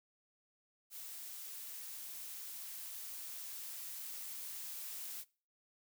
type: noise with level ramp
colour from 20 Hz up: blue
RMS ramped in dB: -48 to -45 dBFS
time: 0.9-5.25 s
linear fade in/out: 50 ms
effects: noise-tail reverb RT60 0.4 s tail -23 dB re dry